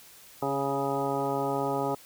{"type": "harmonic tone with a mistuned harmonic", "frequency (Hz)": 138.59, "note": "C#3", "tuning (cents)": 0, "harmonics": [1, 2, 3, 4, 5, 6, 7, 9], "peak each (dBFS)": [-37, -34, -32, -34, -35, -33, -37, -37], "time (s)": [0.42, 1.95], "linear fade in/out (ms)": 5, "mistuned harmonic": 3, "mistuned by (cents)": -18, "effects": ["white hiss -52 dBFS RMS until 2.05 s"]}